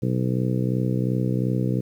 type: harmonic tone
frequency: 62.8 Hz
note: B1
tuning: 30 cents sharp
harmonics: 2 / 3 / 4 / 5 / 6 / 7 / 8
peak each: -23 / -26 / -31 / -30 / -36 / -33 / -35 dBFS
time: 0.02-1.81 s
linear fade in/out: 10 ms
effects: 9-bit